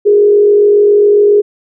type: tone with frequency modulation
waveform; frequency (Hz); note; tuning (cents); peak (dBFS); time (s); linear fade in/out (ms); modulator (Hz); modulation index
sine; 412.8; G#4; -10; -4; 0.05-1.42; 20; 47.3; 0.43
effects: none